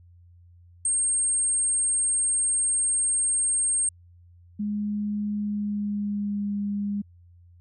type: tone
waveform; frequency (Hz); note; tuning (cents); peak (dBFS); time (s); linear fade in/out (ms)
sine; 8540; C9; +34; -21; 0.85-3.89; 2
type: tone with pitch glide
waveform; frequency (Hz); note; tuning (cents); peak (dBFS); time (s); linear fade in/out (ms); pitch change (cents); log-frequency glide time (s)
sine; 207.7 to 203.2; G#3 to G#3; 0 to -38; -25; 4.59-7.02; 10; -38; 5.35-6.55
effects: added 87 Hz sine -50 dBFS peak until 7.6 s